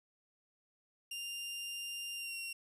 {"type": "tone with pitch glide", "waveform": "sawtooth", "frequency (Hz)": [2794, 2746], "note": ["F7", "F7"], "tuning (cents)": [0, -30], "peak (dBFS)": -37, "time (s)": [1.11, 2.53], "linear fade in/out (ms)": 5, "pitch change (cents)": -30, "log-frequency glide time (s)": [2.15, 2.35], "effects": ["resampled to 32000 Hz"]}